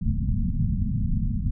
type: low-pass noise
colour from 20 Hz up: pink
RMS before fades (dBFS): -24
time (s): 0.01-1.51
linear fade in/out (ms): 10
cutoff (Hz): 240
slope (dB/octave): 96
effects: none